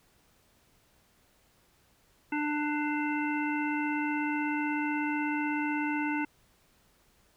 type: harmonic tone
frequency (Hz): 297.3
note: D4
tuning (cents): +21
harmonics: 1 / 3 / 5 / 7 / 9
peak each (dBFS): -30 / -35 / -37 / -38 / -40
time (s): 2.32-6.25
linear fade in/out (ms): 5
effects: pink hiss -66 dBFS RMS until 7.36 s